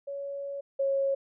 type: tone pair in turn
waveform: sine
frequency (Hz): 560 / 547.8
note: C#5 / C#5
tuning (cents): +18 / -21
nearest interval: unison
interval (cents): 39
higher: first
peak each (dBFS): -33 / -24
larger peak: second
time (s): 0.07-0.61 / 0.79-1.15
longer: first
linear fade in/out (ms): 10
effects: none